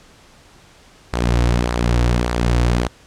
sawtooth tone with flanger, 59.6 Hz, A#1, 39 cents sharp, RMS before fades -17 dBFS, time 1.13-2.88 s, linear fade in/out 5 ms, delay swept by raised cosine 0.31 to 5.11 ms, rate 1.7 Hz, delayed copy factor -0.5, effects pink hiss -48 dBFS RMS until 3.06 s + low-pass 8000 Hz 12 dB/octave

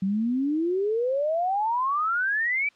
sine exponential sweep, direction up, 186 to 2349 Hz, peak -22 dBFS, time 0.02-2.69 s, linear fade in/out 5 ms, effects white hiss -60 dBFS RMS until 2.75 s + low-pass 4000 Hz 12 dB/octave

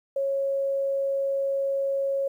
sine tone, 549 Hz, C#5, 17 cents flat, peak -23 dBFS, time 0.16-2.28 s, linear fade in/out 5 ms, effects 10-bit

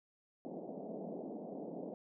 pink band-pass noise, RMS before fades -45 dBFS, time 0.45-1.94 s, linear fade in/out 0 ms, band 180 to 720 Hz, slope 48 dB/octave, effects none

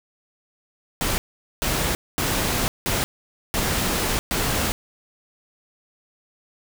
pink noise bursts at uneven times, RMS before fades -23 dBFS, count 6, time 1.01-1.18 / 1.62-1.95 / 2.18-2.68 / 2.86-3.04 / 3.54-4.19 / 4.31-4.72 s, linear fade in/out 0 ms, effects none

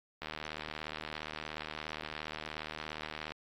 click train, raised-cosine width 0.3 ms, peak -23 dBFS, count 240, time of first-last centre 0.22-3.32 s, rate 77.1 Hz, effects AAC 64 kbps

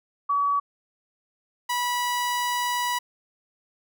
sine / sawtooth tone pair in turn, 1137 / 977.4 Hz, C#6 / B5, +44 / -18 cents, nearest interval minor third, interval 262 cents, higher first, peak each -20 dBFS, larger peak neither, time 0.29-0.6 / 1.69-2.99 s, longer second, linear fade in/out 10 ms, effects none

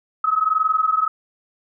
sine tone pair together, 1267 / 1288.4 Hz, D#6 / E6, +31 / -40 cents, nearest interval unison, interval 29 cents, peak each -19 dBFS, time 0.24-1.08 s, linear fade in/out 5 ms, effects none

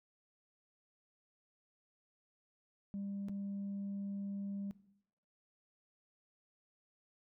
sine tone with dropouts, 199.1 Hz, G3, 27 cents sharp, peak -37 dBFS, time 2.94-4.71 s, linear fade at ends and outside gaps 0 ms, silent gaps 3.285-3.294 s, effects noise-tail reverb RT60 0.8 s tail -19 dB re dry + tanh soft clip ceiling -36 dBFS

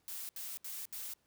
blue noise bursts, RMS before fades -43 dBFS, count 4, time 0.08-1.136 s, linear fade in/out 0 ms, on 210 ms, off 72 ms, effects pink hiss -75 dBFS RMS until 1.26 s + high-pass 60 Hz 12 dB/octave

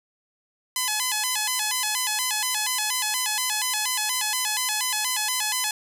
5% pulse tone with vibrato, 929 Hz, A#5, 6 cents flat, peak -11 dBFS, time 0.76-5.71 s, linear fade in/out 2 ms, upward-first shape square, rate 4.2 Hz, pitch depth 150 cents each way, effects none

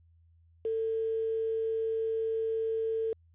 sine tone with quantisation, 447.1 Hz, A4, 28 cents sharp, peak -28 dBFS, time 0.65-3.13 s, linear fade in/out 2 ms, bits 8, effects added 83 Hz sine -59 dBFS peak until 3.34 s + resampled to 8000 Hz

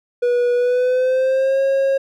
triangle tone with pitch glide, 486.2 to 542.6 Hz, B4 to C#5, -27 to -37 cents, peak -12 dBFS, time 0.22-1.98 s, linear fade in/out 10 ms, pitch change +190 cents, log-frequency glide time 0.54-1.61 s, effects none

